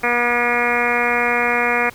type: harmonic tone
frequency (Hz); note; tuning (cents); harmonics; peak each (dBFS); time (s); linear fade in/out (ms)
240.6; B3; -45; 1 / 2 / 3 / 4 / 5 / 6 / 7 / 8 / 9 / 10; -28 / -23 / -24 / -26 / -25 / -26 / -25 / -25 / -22 / -24; 0.03-1.9; 10
effects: pink hiss -43 dBFS RMS until 1.94 s